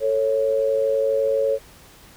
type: tone pair together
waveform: sine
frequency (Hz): 444 / 552.1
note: A4 / C#5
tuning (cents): +16 / -7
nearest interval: major third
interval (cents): 377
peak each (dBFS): -22 / -19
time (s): 0-1.59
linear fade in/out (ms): 50
effects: pink hiss -48 dBFS RMS until 2.16 s